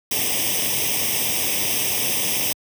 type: noise with comb filter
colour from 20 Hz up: white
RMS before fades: -22 dBFS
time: 0.11-2.53 s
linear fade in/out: 5 ms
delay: 0.35 ms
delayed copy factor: +0.95
effects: high-pass 80 Hz 12 dB/octave

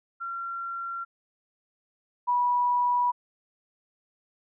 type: tone pair in turn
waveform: sine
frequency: 1370 / 976.6 Hz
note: F6 / B5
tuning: -34 / -20 cents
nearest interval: tritone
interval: 586 cents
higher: first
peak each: -31 / -21 dBFS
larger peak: second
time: 0.2-1.05 / 2.27-3.12 s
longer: neither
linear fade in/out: 20 ms
effects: none

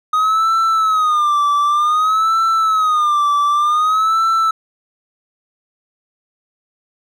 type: tone with vibrato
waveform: triangle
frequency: 1244.5 Hz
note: D#6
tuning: in tune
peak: -10 dBFS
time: 0.13-4.51 s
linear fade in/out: 5 ms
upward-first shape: sine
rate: 0.54 Hz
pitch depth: 120 cents each way
effects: none

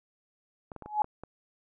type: clicks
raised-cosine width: 1 ms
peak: -27 dBFS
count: 6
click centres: 0.718 / 0.763 / 0.823 / 0.86 / 1.044 / 1.236 s
type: tone with exponential growth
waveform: sine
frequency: 845 Hz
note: G#5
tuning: 30 cents sharp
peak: -18 dBFS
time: 0.83-1.02 s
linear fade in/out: 1 ms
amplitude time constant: 41 ms
effects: none

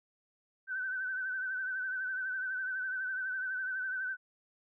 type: tone with vibrato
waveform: sine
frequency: 1524 Hz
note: G6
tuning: 49 cents flat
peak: -33 dBFS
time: 0.67-4.17 s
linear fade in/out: 50 ms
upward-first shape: triangle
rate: 12 Hz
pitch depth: 60 cents each way
effects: none

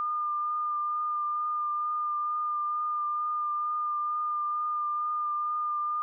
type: tone with vibrato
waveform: sine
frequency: 1206 Hz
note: D6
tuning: 46 cents sharp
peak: -27 dBFS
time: 0-6.02 s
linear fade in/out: 0 ms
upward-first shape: triangle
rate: 2.2 Hz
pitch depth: 16 cents each way
effects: none

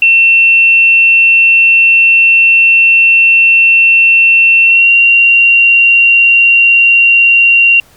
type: tone with pitch glide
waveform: sine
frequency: 2700 to 2758 Hz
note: E7 to F7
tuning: +41 to -22 cents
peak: -3 dBFS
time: 0.02-7.8 s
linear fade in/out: 2 ms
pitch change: +37 cents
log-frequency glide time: 4.64-4.9 s
effects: pink hiss -44 dBFS RMS until 7.96 s

